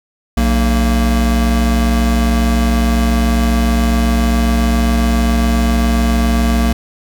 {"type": "tone pair together", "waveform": "square", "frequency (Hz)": [61, 230.3], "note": ["B1", "A#3"], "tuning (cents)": [-21, -21], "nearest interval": "octave + major seventh", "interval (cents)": 2300, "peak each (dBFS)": [-13, -16], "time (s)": [0.37, 6.73], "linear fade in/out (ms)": 5, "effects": []}